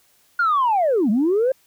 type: linear two-way sweep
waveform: sine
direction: down then up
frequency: 1447 to 196 to 542 Hz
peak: -14 dBFS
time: 0.39-1.52 s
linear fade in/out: 5 ms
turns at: 1.1 s
effects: tanh soft clip ceiling -12 dBFS + white hiss -59 dBFS RMS until 1.66 s